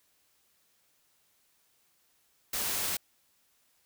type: noise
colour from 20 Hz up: white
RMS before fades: -32 dBFS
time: 2.53-2.97 s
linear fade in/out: 5 ms
effects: white hiss -70 dBFS RMS until 3.85 s